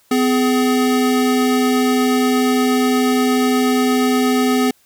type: tone pair together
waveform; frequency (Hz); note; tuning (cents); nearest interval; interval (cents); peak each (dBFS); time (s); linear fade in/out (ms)
square; 253.8 / 420.2; B3 / G#4; +47 / +20; major sixth; 873; -15 / -20; 0.11-4.71; 5
effects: white hiss -56 dBFS RMS until 4.85 s